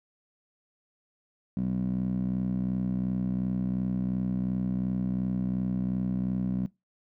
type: tone with band-pass filter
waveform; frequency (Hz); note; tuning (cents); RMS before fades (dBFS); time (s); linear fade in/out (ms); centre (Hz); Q
15% pulse; 62.8; B1; +30; -29; 1.57-6.66; 0; 200; 3.2
effects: noise-tail reverb RT60 0.2 s tail -21 dB re dry